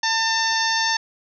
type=harmonic tone; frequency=898 Hz; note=A5; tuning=35 cents sharp; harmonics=1 / 2 / 3 / 4 / 5 / 6 / 7; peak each=-24 / -23 / -33 / -29 / -28 / -26 / -30 dBFS; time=0.03-0.97 s; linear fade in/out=5 ms; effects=none